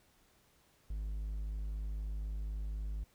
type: tone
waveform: triangle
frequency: 52 Hz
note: G#1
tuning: 3 cents sharp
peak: -34 dBFS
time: 0.9-3.04 s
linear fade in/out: 5 ms
effects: pink hiss -69 dBFS RMS until 3.14 s